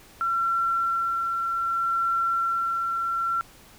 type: tone with tremolo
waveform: sine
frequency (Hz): 1358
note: F6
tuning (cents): -49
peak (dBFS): -21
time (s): 0.21-3.41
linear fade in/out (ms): 0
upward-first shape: sine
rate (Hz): 0.64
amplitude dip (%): 30
effects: pink hiss -51 dBFS RMS until 3.78 s